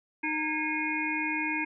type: harmonic tone with a mistuned harmonic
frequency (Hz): 307.8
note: D#4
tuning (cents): -19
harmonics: 1 / 3 / 5 / 7 / 8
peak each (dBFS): -33 / -36 / -37 / -33 / -33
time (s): 0.23-1.65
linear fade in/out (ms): 10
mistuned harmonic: 5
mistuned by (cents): +110
effects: none